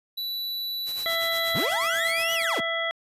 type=tone; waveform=square; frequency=3954 Hz; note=B7; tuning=1 cent sharp; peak=-29 dBFS; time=0.17-1.66 s; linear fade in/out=10 ms
type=noise with tremolo; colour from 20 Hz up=white; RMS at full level=-37 dBFS; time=0.85-2.47 s; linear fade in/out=50 ms; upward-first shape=sine; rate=8.3 Hz; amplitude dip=75%
type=harmonic tone; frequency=664 Hz; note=E5; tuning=12 cents sharp; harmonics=1 / 2 / 3 / 5; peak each=-30 / -33 / -28 / -32 dBFS; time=1.06-2.91 s; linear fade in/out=0 ms
type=linear two-way sweep; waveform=35% pulse; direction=up then down; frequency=61.6 to 3019 to 61.6 Hz; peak=-25 dBFS; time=1.54-2.61 s; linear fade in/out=20 ms; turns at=2.34 s
effects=resampled to 32000 Hz